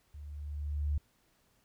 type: tone with level ramp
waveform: sine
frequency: 73.42 Hz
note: D2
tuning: in tune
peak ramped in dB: -44 to -27 dBFS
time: 0.14-0.98 s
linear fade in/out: 5 ms
effects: pink hiss -71 dBFS RMS until 1.64 s